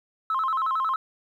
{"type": "tone with vibrato", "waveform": "sine", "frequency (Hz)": 1174.7, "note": "D6", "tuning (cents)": 0, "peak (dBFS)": -21, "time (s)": [0.3, 0.96], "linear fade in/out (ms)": 2, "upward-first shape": "square", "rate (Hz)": 11, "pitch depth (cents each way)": 180, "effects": ["tanh soft clip ceiling -19 dBFS", "10-bit"]}